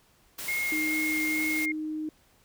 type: noise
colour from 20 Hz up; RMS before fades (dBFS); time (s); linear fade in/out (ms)
white; -37; 0.38-1.66; 10
type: tone with vibrato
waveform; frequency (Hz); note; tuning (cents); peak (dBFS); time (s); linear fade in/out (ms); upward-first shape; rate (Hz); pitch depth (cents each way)
sine; 2142; C7; +40; -27; 0.48-1.72; 5; sine; 2.3; 11
type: tone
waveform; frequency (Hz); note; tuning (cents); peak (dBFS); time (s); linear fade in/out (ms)
sine; 309.7; D#4; -8; -30; 0.72-2.09; 2
effects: pink hiss -63 dBFS RMS until 2.44 s